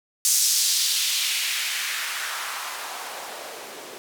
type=noise with band-pass filter sweep; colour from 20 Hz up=blue; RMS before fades=-26 dBFS; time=0.25-3.98 s; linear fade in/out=0 ms; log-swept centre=6600 to 370 Hz; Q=1.5; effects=none